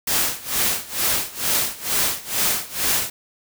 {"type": "noise with tremolo", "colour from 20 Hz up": "white", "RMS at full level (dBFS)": -19, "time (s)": [0.07, 3.1], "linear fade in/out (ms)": 5, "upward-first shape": "sine", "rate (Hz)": 2.2, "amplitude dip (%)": 90, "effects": []}